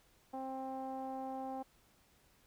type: tone with low-pass filter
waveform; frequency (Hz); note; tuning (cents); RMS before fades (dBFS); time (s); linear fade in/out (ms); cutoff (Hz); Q
sawtooth; 264; C4; +16; -42; 0.33-1.63; 10; 800; 4.4
effects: pink hiss -69 dBFS RMS until 2.46 s